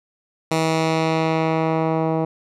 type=tone with low-pass filter sweep; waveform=10% pulse; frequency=160.7 Hz; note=E3; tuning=44 cents flat; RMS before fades=-20 dBFS; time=0.51-2.25 s; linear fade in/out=5 ms; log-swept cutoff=9700 to 790 Hz; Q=0.74; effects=none